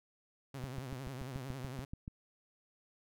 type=tone with vibrato; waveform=sawtooth; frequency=130.81 Hz; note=C3; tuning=in tune; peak=-38 dBFS; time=0.54-1.85 s; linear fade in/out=5 ms; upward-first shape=triangle; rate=11 Hz; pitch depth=140 cents each way
type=click train; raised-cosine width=5 ms; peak=-30 dBFS; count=11; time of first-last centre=0.64-2.079 s; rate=6.95 Hz
effects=none